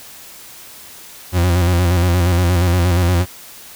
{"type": "tone with vibrato", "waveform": "40% pulse", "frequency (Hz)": 88.3, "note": "F2", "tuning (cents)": 20, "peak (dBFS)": -11, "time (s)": [1.32, 3.26], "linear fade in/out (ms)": 50, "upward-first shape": "square", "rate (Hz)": 8.5, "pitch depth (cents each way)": 51, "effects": ["white hiss -38 dBFS RMS until 3.75 s"]}